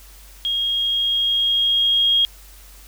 sine tone with level ramp, 3263 Hz, G#7, 31 cents flat, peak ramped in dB -19 to -13 dBFS, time 0.45-2.25 s, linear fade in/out 0 ms, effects added 48 Hz sine -43 dBFS peak until 2.87 s + white hiss -47 dBFS RMS until 2.87 s

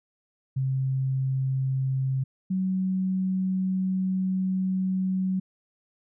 sine tone pair in turn, 132.7 / 187.67 Hz, C3 / F#3, +25 / +25 cents, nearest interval tritone, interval 600 cents, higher second, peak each -23 dBFS, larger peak neither, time 0.56-2.24 / 2.5-5.4 s, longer second, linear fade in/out 10 ms, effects none

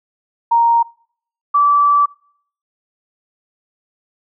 sine tone pair in turn, 932.3 / 1158.1 Hz, A#5 / D6, 0 / -25 cents, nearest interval major third, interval 375 cents, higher second, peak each -9 dBFS, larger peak neither, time 0.51-0.83 / 1.54-2.06 s, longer second, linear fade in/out 10 ms, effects noise-tail reverb RT60 0.6 s tail -25 dB re dry

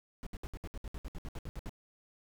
brown noise bursts, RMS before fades -40 dBFS, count 15, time 0.23-1.694 s, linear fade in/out 0 ms, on 36 ms, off 66 ms, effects none

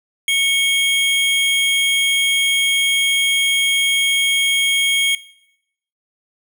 square tone pair together, 2217 / 3240 Hz, C#7 / G#7, 0 / -43 cents, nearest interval perfect fifth, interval 657 cents, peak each -18 dBFS, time 0.28-5.15 s, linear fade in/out 2 ms, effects noise-tail reverb RT60 0.8 s tail -19 dB re dry

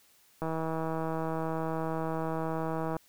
click train, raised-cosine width 1 ms, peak -20 dBFS, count 411, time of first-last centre 0.42-2.967 s, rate 161 Hz, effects white hiss -63 dBFS RMS until 3.08 s

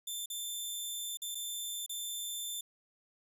15% pulse tone with dropouts, 3549 Hz, A7, 14 cents sharp, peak -30 dBFS, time 0.07-2.61 s, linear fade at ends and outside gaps 5 ms, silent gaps 0.259-0.3 / 1.172-1.218 / 1.348-1.352 / 1.863-1.894 s, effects none

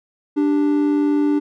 triangle tone pair together, 293.7 / 392 Hz, D4 / G4, 0 / 0 cents, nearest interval perfect fourth, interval 500 cents, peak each -13 / -22 dBFS, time 0.36-1.4 s, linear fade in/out 20 ms, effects none

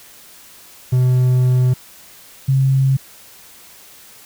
triangle / sine tone pair in turn, 126.6 / 134.13 Hz, B2 / C3, +43 / +43 cents, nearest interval minor second, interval 100 cents, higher second, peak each -9 / -11 dBFS, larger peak first, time 0.92-1.74 / 2.48-2.97 s, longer first, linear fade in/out 10 ms, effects white hiss -43 dBFS RMS until 4.25 s

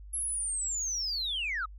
sine linear sweep, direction down, 11175 to 1200 Hz, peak -29 dBFS, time 0.13-1.66 s, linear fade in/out 10 ms, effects tanh soft clip ceiling -26 dBFS + added 50 Hz sine -44 dBFS peak until 1.78 s

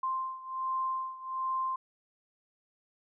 sine beating tone pair, 1046.5 / 1047.8 Hz, C6 / C6, 0 / +2 cents, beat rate 1.3 Hz, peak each -33 / -36 dBFS, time 0.03-1.76 s, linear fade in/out 5 ms, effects none

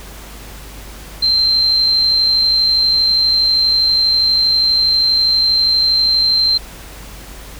sine tone with amplitude modulation, 4131 Hz, C8, 23 cents flat, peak -9 dBFS, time 1.22-6.58 s, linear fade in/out 10 ms, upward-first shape sine, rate 52.4 Hz, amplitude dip 30%, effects added 50 Hz sine -34 dBFS peak until 7.59 s + pink hiss -36 dBFS RMS until 7.59 s

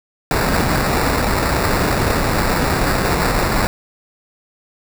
pink noise with sample-and-hold, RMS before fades -17 dBFS, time 0.31-3.67 s, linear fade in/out 0 ms, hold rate 3150 Hz, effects none

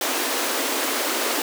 pink high-pass noise, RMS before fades -24 dBFS, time 0.01-1.42 s, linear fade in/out 2 ms, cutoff 250 Hz, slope 96 dB/octave, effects none

